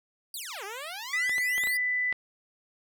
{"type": "exponential two-way sweep", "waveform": "10% pulse", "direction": "down then up", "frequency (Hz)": [4978, 380, 4978], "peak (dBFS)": -28, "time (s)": [0.34, 1.77], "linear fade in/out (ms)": 2, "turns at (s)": 0.64}
{"type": "tone", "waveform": "sine", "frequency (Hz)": 1992, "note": "B6", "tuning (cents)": 14, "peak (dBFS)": -25, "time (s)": [1.13, 2.13], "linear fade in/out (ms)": 5}
{"type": "clicks", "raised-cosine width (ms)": 0.3, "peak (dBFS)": -22, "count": 6, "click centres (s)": [1.295, 1.382, 1.58, 1.637, 1.672, 2.126]}
{"effects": []}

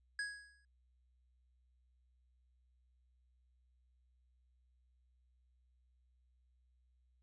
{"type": "tone with exponential decay", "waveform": "square", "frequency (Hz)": 1661.2, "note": "G#6", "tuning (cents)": 0, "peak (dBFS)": -36, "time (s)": [0.19, 0.65], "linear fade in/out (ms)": 2, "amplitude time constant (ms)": 100, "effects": ["added 62 Hz sine -70 dBFS peak until 7.22 s", "resampled to 22050 Hz"]}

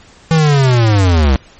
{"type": "linear sweep", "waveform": "square", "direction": "down", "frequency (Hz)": [164.81, 63.1], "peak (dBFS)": -8, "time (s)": [0.31, 1.36], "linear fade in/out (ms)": 0, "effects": ["pink hiss -43 dBFS RMS until 1.59 s", "MP3 32 kbps"]}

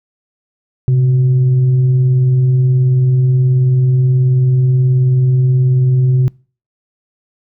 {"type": "tone with frequency modulation", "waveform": "sine", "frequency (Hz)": 129.8, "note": "C3", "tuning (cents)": -13, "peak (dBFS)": -8, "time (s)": [0.88, 6.28], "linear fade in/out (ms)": 0, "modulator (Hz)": 241, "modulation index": 0.22, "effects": ["noise-tail reverb RT60 0.4 s tail -26 dB re dry"]}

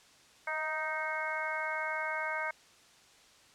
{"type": "harmonic tone with a mistuned harmonic", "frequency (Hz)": 311.1, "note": "D#4", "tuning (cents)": 0, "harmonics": [2, 3, 4, 5, 6, 7], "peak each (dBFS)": [-40, -39, -41, -37, -45, -38], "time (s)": [0.47, 2.51], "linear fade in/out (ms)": 5, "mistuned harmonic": 2, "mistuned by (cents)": 22, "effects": ["white hiss -60 dBFS RMS until 3.54 s", "low-pass 7000 Hz 12 dB/octave"]}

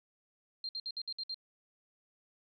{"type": "tone bursts", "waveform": "sine", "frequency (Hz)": 4186, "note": "C8", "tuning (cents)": 0, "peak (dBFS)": -36, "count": 7, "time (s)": [0.64, 1.344], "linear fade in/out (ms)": 2, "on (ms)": 50, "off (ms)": 59, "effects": []}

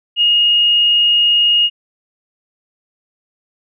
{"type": "tone", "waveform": "sine", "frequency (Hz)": 2861, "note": "F7", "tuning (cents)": 41, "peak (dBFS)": -9, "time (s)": [0.16, 1.7], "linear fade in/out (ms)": 50, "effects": []}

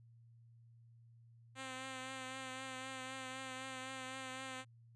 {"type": "tone with vibrato", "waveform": "5% pulse", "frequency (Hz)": 261.6, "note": "C4", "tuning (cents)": 0, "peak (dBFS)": -33, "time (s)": [1.55, 4.65], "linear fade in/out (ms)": 50, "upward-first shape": "triangle", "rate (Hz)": 3.9, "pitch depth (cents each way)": 29, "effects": ["added 116 Hz sine -60 dBFS peak until 4.95 s", "resampled to 24000 Hz"]}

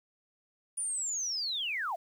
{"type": "linear sweep", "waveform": "sine", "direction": "down", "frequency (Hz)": [9590, 605], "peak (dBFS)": -31, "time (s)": [0.77, 1.96], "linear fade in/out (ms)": 10, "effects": ["10-bit"]}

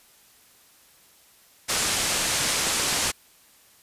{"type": "low-pass noise", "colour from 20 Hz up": "white", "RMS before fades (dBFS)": -25, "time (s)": [1.68, 3.12], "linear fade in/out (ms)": 20, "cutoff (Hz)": 9300, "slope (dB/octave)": 24}
{"type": "click train", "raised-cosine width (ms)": 2, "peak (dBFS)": -24, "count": 4, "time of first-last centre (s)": [2.67, 3.057], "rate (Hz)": 7.75}
{"effects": ["white hiss -56 dBFS RMS until 3.82 s", "resampled to 32000 Hz"]}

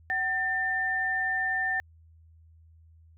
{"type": "tone pair together", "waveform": "sine", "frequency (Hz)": [756.5, 1794], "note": ["F#5", "A6"], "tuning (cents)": [38, 33], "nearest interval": "octave + minor third", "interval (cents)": 1495, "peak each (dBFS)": [-33, -26], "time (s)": [0.1, 1.8], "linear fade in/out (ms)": 0, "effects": ["added 81 Hz sine -53 dBFS peak until 3.17 s"]}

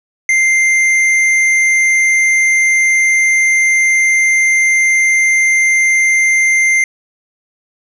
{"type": "tone with hard clipping", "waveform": "triangle", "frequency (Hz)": 2093, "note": "C7", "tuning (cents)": 0, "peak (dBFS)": -10, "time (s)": [0.29, 6.84], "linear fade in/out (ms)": 2, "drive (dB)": 11, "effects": []}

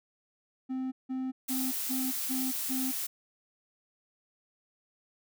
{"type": "tone bursts", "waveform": "triangle", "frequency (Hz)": 260, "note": "C4", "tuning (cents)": -11, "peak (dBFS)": -29, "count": 6, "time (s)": [0.69, 2.92], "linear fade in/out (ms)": 20, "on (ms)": 230, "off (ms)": 170}
{"type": "noise", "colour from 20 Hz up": "blue", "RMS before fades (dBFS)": -34, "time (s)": [1.48, 3.07], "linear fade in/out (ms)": 10}
{"effects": []}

